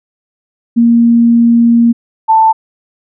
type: tone pair in turn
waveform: sine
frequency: 234 / 885.9 Hz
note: A#3 / A5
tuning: +7 / +12 cents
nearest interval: octave + major seventh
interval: 2305 cents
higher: second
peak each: -4 dBFS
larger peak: neither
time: 0.76-1.93 / 2.28-2.53 s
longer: first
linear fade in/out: 20 ms
effects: none